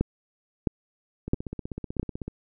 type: two click trains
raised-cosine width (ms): 3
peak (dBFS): -20 / -9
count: 17 / 4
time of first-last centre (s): 1.28-2.28 / 0.01-1.997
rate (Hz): 16 / 1.51
effects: none